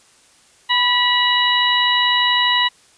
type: harmonic tone with a mistuned harmonic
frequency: 972 Hz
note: B5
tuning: 28 cents flat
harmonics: 1 / 2 / 3 / 4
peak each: -19 / -19 / -19 / -19 dBFS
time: 0.69-2.69 s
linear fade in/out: 20 ms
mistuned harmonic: 1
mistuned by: +34 cents
effects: white hiss -52 dBFS RMS until 2.97 s + resampled to 22050 Hz